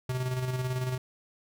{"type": "tone with tremolo", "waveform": "square", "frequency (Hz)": 127.7, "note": "C3", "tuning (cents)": -42, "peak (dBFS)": -28, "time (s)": [0.09, 0.98], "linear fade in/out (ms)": 5, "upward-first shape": "square", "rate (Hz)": 18, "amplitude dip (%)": 40, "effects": []}